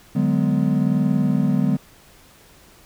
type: chord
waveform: triangle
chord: G# half-diminished seventh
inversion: second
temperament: just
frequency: 149.51 / 186.89 / 207.7 / 249.2 Hz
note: D3 / F#3 / G#3 / B3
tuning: +31 / +18 / 0 / +16 cents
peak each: -20 dBFS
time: 0.15-1.77 s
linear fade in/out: 10 ms
effects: pink hiss -50 dBFS RMS until 2.85 s